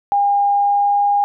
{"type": "tone with pitch glide", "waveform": "sine", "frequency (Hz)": [808, 812.7], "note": ["G#5", "G#5"], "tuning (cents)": [-48, -38], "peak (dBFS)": -12, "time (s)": [0.12, 1.24], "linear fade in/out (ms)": 0, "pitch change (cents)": 10, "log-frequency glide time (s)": [0.49, 1.03], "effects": []}